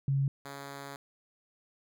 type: tone pair in turn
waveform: sine / 5% pulse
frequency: 137.5 / 139.74 Hz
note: C#3 / C#3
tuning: -14 / +14 cents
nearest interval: unison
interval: 28 cents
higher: second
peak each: -25 / -30 dBFS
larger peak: first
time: 0.08-0.28 / 0.45-0.96 s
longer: second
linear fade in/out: 2 ms
effects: none